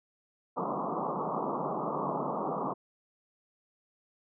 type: band-pass noise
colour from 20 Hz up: white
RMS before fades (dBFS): -33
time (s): 0.56-2.74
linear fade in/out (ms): 20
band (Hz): 140 to 1200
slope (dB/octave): 96
effects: none